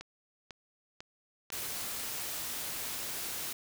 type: click train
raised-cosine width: 0.2 ms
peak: -26 dBFS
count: 5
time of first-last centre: 0.01-2 s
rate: 2.01 Hz
type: noise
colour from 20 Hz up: white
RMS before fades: -38 dBFS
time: 1.52-3.53 s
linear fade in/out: 5 ms
effects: none